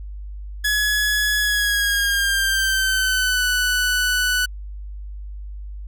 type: tone with pitch glide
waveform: sawtooth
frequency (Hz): 1690 to 1488.3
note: G#6 to F#6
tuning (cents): +30 to +10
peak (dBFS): -14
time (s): 0.64-4.46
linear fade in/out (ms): 10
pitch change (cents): -220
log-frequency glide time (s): 1.4-3.45
effects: added 50 Hz sine -30 dBFS peak until 5.87 s